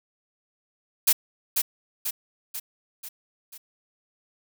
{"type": "noise with echo", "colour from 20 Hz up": "blue", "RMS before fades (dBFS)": -18, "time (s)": [1.07, 1.13], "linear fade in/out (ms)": 10, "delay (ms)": 490, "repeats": 5, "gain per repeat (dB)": -5, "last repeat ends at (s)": 3.58, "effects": []}